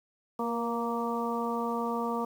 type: harmonic tone with a mistuned harmonic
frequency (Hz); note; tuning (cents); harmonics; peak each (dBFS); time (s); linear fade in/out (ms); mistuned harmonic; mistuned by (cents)
233.1; A#3; 0; 1 / 2 / 3 / 4 / 5; -33 / -34 / -38 / -35 / -36; 0.39-2.25; 5; 2; +21
effects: 9-bit